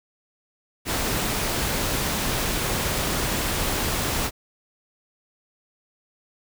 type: noise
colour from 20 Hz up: pink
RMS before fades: -25 dBFS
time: 0.85-4.31 s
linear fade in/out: 50 ms
effects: none